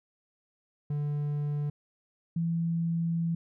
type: tone pair in turn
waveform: triangle / sine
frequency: 146.6 / 167.09 Hz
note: D3 / E3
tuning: -3 / +24 cents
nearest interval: major second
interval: 227 cents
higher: second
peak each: -26 dBFS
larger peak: neither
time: 0.9-1.7 / 2.36-3.35 s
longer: second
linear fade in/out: 5 ms
effects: none